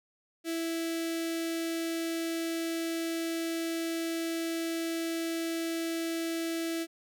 sawtooth tone with notch filter, 330 Hz, E4, 2 cents sharp, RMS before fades -33 dBFS, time 0.44-6.87 s, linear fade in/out 50 ms, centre 1000 Hz, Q 0.93, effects none

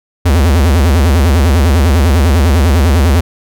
square tone with vibrato, 76.9 Hz, D#2, 20 cents flat, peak -7 dBFS, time 0.25-3.21 s, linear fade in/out 10 ms, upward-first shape sine, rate 10 Hz, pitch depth 270 cents each way, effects none

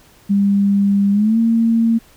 sine tone with pitch glide, 200 to 228.4 Hz, G3 to A#3, +35 to -35 cents, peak -11 dBFS, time 0.29-1.99 s, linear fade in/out 20 ms, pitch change +230 cents, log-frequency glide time 1.12-1.38 s, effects pink hiss -49 dBFS RMS until 2.16 s

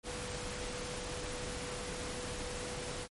sine tone in noise, 493.9 Hz, B4, in tune, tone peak -44 dBFS, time 0.03-3.08 s, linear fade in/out 50 ms, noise pink, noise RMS -41 dBFS, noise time 0.03-3.08 s, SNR -6 dB, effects MP3 48 kbps

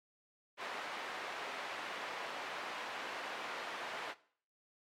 pink band-pass noise, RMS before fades -43 dBFS, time 0.57-4.15 s, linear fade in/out 50 ms, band 630 to 2700 Hz, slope 12 dB/octave, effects noise-tail reverb RT60 0.5 s tail -18 dB re dry + MP3 96 kbps

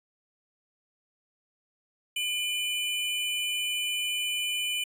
square tone pair together, 2417 / 2997 Hz, D7 / F#7, +49 / +22 cents, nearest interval major third, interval 373 cents, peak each -33 / -30 dBFS, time 2.16-4.84 s, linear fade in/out 5 ms, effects resampled to 32000 Hz

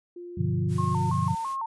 sine tone with pitch glide, 350.5 to 358.3 Hz, F4 to F4, +6 to +44 cents, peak -37 dBFS, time 0.16-1.1 s, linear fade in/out 5 ms, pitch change +38 cents, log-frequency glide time 0.66-0.77 s
sine chord, G dominant seventh, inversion none, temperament equal, 98 / 123.47 / 146.83 / 174.61 Hz, G2 / B2 / D3 / F3, 0 / 0 / 0 / 0 cents, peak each -29 dBFS, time 0.37-1.35 s, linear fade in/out 10 ms
white noise, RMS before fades -47 dBFS, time 0.68-1.57 s, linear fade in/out 50 ms
sine tone with vibrato, 987.8 Hz, B5, in tune, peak -28 dBFS, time 0.78-1.66 s, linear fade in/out 5 ms, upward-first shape square, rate 3 Hz, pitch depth 150 cents each way
effects resampled to 24000 Hz

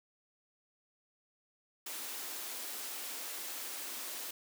white high-pass noise, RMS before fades -42 dBFS, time 1.86-4.31 s, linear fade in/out 5 ms, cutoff 240 Hz, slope 48 dB/octave, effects none

